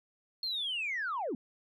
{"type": "linear sweep", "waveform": "sine", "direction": "down", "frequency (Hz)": [4311, 207.7], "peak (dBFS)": -31, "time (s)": [0.43, 1.35], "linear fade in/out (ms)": 2, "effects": ["tanh soft clip ceiling -28 dBFS"]}